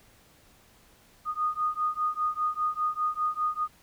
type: beating tone pair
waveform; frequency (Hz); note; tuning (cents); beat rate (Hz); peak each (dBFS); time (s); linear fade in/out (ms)
sine; 1231 / 1236; D#6 / D#6; -19 / -12; 5; -29 / -29; 1.25-3.68; 50
effects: pink hiss -59 dBFS RMS until 3.82 s